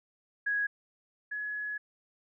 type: tone pair in turn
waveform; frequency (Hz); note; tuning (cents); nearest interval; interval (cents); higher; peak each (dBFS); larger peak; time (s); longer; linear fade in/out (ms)
sine; 1661.2 / 1690.2; G#6 / G#6; 0 / +30; unison; 30; second; -27 / -33; first; 0.46-0.67 / 1.31-1.78; second; 10
effects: none